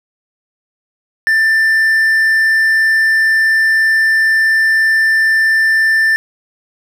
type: tone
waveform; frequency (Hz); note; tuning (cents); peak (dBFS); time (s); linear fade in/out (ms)
triangle; 1779; A6; +19; -7; 1.27-6.16; 0
effects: none